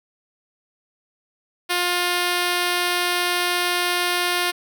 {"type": "tone", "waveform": "5% pulse", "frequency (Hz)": 354.3, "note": "F4", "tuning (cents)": 25, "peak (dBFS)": -8, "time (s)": [1.69, 4.52], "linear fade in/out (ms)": 20, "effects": []}